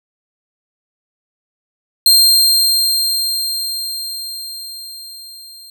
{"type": "tone with level ramp", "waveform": "sawtooth", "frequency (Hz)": 4186, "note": "C8", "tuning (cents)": 0, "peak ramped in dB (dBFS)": [-3, -33], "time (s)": [2.06, 5.7], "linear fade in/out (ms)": 2, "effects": []}